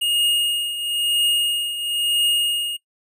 square tone with tremolo, 2854 Hz, F7, 37 cents sharp, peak -16 dBFS, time 0.01-2.77 s, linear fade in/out 10 ms, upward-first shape triangle, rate 1 Hz, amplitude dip 70%, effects noise-tail reverb RT60 0.1 s tail -19 dB re dry + resampled to 32000 Hz

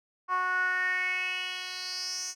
10% pulse tone with band-pass filter sweep, 366.9 Hz, F#4, 15 cents flat, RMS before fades -31 dBFS, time 0.28-2.35 s, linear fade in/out 50 ms, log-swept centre 1100 to 6600 Hz, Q 5.3, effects none

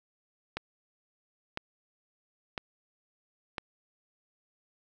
click train, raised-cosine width 0.3 ms, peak -17 dBFS, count 4, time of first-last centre 0.57-3.582 s, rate 0.996 Hz, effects none

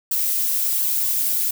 violet noise with flanger, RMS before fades -21 dBFS, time 0.11-1.51 s, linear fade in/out 5 ms, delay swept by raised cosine 0.64 to 5.64 ms, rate 1.4 Hz, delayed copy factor +0.5, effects none

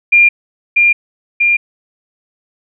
sine tone with echo, 2400 Hz, D7, 37 cents sharp, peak -4 dBFS, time 0.12-0.29 s, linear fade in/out 10 ms, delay 640 ms, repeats 2, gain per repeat -2 dB, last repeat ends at 1.57 s, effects none

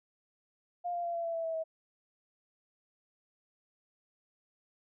sine tone with pitch steps, 704 / 695.1 / 686.3 / 677.7 / 669.1 / 660.7 / 652.3 / 644.1 Hz, F5 / F5 / F5 / E5 / E5 / E5 / E5 / E5, +14 / -8 / -30 / +48 / +26 / +4 / -18 / -40 cents, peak -32 dBFS, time 0.84-1.64 s, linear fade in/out 20 ms, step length 100 ms, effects none

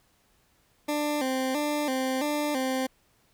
20% pulse tone with vibrato, 278.2 Hz, C#4, 6 cents sharp, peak -21 dBFS, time 0.88-2.87 s, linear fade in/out 10 ms, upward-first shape square, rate 1.5 Hz, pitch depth 110 cents each way, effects pink hiss -66 dBFS RMS until 3.33 s

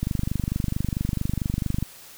click train, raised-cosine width 5 ms, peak -12 dBFS, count 45, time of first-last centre 0.03-1.826 s, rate 24.5 Hz, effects white hiss -46 dBFS RMS until 2.17 s

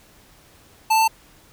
square tone with pitch steps, 880 / 886.1 / 892.3 Hz, A5 / A5 / A5, 0 / +12 / +24 cents, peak -15 dBFS, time 0.9-1.08 s, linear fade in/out 10 ms, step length 60 ms, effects pink hiss -52 dBFS RMS until 1.52 s

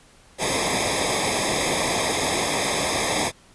pink noise with comb filter, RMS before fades -23 dBFS, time 0.38-3.32 s, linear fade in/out 50 ms, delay 0.69 ms, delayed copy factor -0.95, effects pink hiss -53 dBFS RMS until 3.54 s + resampled to 24000 Hz

